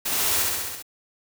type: noise with echo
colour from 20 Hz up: white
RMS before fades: -26 dBFS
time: 0.05-0.43 s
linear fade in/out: 10 ms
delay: 66 ms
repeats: 6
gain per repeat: -2 dB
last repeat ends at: 0.826 s
effects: none